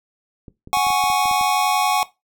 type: clicks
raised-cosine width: 3 ms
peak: -25 dBFS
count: 10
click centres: 0.482 / 0.674 / 0.771 / 0.868 / 0.904 / 1.039 / 1.101 / 1.256 / 1.312 / 1.411 s
type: chord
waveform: square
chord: F# suspended second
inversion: none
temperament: equal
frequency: 740 / 830.6 / 1108.7 Hz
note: F#5 / G#5 / C#6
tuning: 0 / 0 / 0 cents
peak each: -21 / -21 / -22 dBFS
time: 0.73-2.03 s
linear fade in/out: 0 ms
effects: noise-tail reverb RT60 0.2 s tail -17 dB re dry